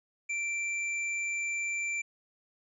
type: tone with tanh clipping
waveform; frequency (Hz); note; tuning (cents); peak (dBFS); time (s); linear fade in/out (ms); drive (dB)
sine; 2349; D7; 0; -32; 0.29-2.02; 10; 16
effects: resampled to 22050 Hz